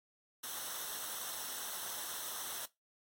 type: noise with comb filter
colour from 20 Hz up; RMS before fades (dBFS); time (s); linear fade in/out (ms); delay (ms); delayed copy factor
white; -42; 0.43-2.66; 10; 0.42; -0.7
effects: noise-tail reverb RT60 0.2 s tail -20 dB re dry + AAC 64 kbps